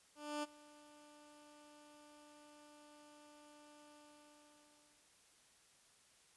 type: tone with ADSR envelope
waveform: 15% pulse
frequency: 296.5 Hz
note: D4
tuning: 17 cents sharp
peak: -32 dBFS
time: 0.15-5.12 s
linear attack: 280 ms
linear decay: 26 ms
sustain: -22 dB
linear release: 1200 ms
effects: white hiss -69 dBFS RMS until 6.36 s + resampled to 24000 Hz